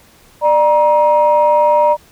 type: tone pair together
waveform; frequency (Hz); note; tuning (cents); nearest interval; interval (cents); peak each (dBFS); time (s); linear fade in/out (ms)
sine; 597 / 947.7; D5 / A#5; +28 / +28; minor sixth; 800; -10; 0.41-1.97; 50
effects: tanh soft clip ceiling -2 dBFS + pink hiss -47 dBFS RMS until 2.11 s